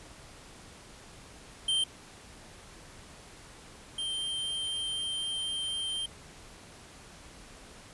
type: tone pair in turn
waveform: square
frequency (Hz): 3136 / 3148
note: G7 / G7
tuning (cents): 0 / +7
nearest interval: unison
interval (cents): 7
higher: second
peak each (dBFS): -26 / -32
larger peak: first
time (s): 1.68-1.84 / 3.98-6.06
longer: second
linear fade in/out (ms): 5
effects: pink hiss -51 dBFS RMS until 7.93 s + resampled to 24000 Hz